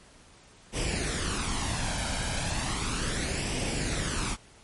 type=noise with flanger; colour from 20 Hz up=pink; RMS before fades=-30 dBFS; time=0.72-4.37 s; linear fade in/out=50 ms; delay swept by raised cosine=0.36 to 1.31 ms; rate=0.35 Hz; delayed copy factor=+0.55; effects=pink hiss -55 dBFS RMS until 4.63 s + MP3 48 kbps